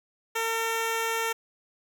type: tone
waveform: 10% pulse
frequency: 453.6 Hz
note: A#4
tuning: 47 cents flat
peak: -18 dBFS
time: 0.35-1.33 s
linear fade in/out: 10 ms
effects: none